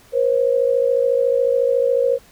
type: tone pair together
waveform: sine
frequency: 483.1 / 537.1 Hz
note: B4 / C5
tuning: -38 / +45 cents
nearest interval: major second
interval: 183 cents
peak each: -17 dBFS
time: 0.12-2.19 s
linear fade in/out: 50 ms
effects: pink hiss -50 dBFS RMS until 2.31 s